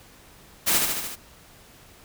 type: noise with echo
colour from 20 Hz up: white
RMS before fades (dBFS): -21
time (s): 0.66-0.79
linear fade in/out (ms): 20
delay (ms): 74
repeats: 5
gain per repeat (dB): -3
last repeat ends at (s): 1.16
effects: pink hiss -51 dBFS RMS until 2.04 s